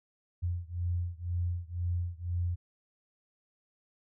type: beating tone pair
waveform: sine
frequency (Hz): 86.7 / 88.7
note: F2 / F2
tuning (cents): -12 / +27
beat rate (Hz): 2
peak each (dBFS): -33 / -34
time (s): 0.42-2.56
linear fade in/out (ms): 20
effects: none